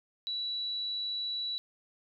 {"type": "tone", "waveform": "sine", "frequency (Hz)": 3933, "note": "B7", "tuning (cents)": -8, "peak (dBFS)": -32, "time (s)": [0.27, 1.58], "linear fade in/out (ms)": 0, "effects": []}